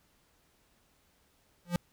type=tone with exponential growth; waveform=square; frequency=174.61 Hz; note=F3; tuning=in tune; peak=-24 dBFS; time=1.65-1.76 s; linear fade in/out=2 ms; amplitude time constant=23 ms; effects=pink hiss -69 dBFS RMS until 1.92 s